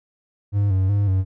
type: tone with vibrato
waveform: triangle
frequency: 98 Hz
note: G2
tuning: in tune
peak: -14 dBFS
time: 0.52-1.25 s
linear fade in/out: 50 ms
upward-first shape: square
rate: 2.7 Hz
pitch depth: 60 cents each way
effects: none